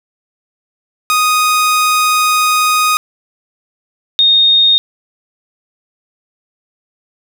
sawtooth / sine tone pair in turn, 1244.5 / 3698 Hz, D#6 / A#7, 0 / -15 cents, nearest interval octave + perfect fifth, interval 1885 cents, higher second, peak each -6 dBFS, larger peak neither, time 1.1-2.97 / 4.19-4.78 s, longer first, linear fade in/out 0 ms, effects none

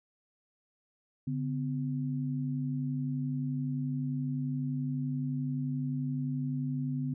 sine tone pair together, 142.7 / 254.3 Hz, D3 / C4, -49 / -49 cents, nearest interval minor seventh, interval 1000 cents, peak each -32 / -34 dBFS, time 1.27-7.14 s, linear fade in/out 5 ms, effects none

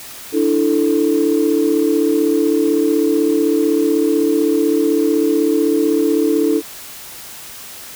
sine chord, D suspended second, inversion none, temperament equal, 293.7 / 329.6 / 440 Hz, D4 / E4 / A4, 0 / 0 / 0 cents, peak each -16 dBFS, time 0.32-6.62 s, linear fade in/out 50 ms, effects tanh soft clip ceiling -4 dBFS + white hiss -34 dBFS RMS until 7.95 s

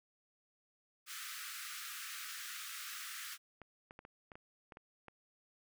pink high-pass noise, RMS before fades -46 dBFS, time 1.06-3.38 s, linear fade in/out 50 ms, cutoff 1200 Hz, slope 96 dB/octave
clicks, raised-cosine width 0.5 ms, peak -36 dBFS, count 9, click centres 3.617 / 3.909 / 3.991 / 4.051 / 4.318 / 4.355 / 4.722 / 4.771 / 5.083 s
effects none

